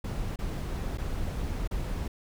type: noise with dropouts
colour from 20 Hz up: brown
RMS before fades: -32 dBFS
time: 0.04-2.08 s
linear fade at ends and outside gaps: 5 ms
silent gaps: 0.36-0.388 / 0.975-0.982 / 1.676-1.71 s
effects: none